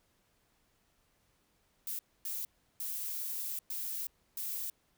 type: noise bursts at uneven times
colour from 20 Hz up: violet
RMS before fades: -38 dBFS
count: 5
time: 1.87-1.99 / 2.25-2.45 / 2.8-3.59 / 3.7-4.07 / 4.37-4.7 s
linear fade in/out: 2 ms
effects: pink hiss -73 dBFS RMS until 4.97 s